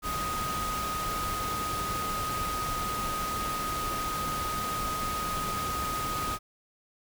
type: tone in noise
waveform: sine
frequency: 1249 Hz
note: D#6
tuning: 6 cents sharp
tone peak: -31 dBFS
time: 0.02-6.39 s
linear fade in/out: 50 ms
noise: pink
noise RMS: -35 dBFS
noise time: 0.02-6.39 s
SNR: +1 dB
effects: none